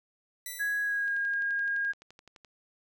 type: tone with exponential decay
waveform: 5% pulse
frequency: 1980 Hz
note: B6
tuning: 4 cents sharp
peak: -25 dBFS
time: 0.46-1.38 s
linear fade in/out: 2 ms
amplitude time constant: 200 ms
type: tone with pitch glide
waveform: sine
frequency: 1663 to 1625 Hz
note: G#6 to G#6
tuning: +2 to -38 cents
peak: -27 dBFS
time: 0.59-1.93 s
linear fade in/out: 20 ms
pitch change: -40 cents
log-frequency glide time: 0.82-1.14 s
type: click train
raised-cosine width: 0.2 ms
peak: -34 dBFS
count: 17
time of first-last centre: 1.08-2.448 s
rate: 11.7 Hz
effects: none